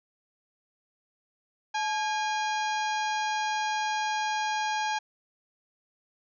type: harmonic tone with a mistuned harmonic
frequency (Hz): 816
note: G#5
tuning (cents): -31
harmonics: 1 / 2 / 3 / 4 / 5 / 6 / 7 / 8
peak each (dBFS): -28 / -34 / -38 / -40 / -42 / -44 / -45 / -46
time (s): 1.74-4.99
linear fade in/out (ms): 10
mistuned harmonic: 1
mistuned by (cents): +86
effects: none